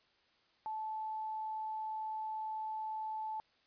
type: tone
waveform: sine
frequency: 871 Hz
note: A5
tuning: 18 cents flat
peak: -37 dBFS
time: 0.66-3.4 s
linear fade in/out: 0 ms
effects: white hiss -71 dBFS RMS until 3.66 s + resampled to 11025 Hz